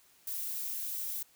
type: noise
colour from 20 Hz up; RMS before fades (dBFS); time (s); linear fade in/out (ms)
violet; -37; 0.27-1.23; 5
effects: white hiss -64 dBFS RMS until 1.35 s